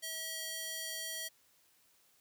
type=tone with high-pass filter; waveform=square; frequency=643 Hz; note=E5; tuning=43 cents flat; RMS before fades=-41 dBFS; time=0.02-1.29 s; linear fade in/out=20 ms; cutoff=2600 Hz; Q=0.55; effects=white hiss -69 dBFS RMS until 2.2 s + high-pass 60 Hz 12 dB/octave